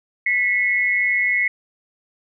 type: tone pair together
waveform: sine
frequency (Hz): 1975.5 / 2178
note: B6 / C#7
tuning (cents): 0 / -31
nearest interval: major second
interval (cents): 169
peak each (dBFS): -19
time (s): 0.26-1.48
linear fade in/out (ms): 5
effects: none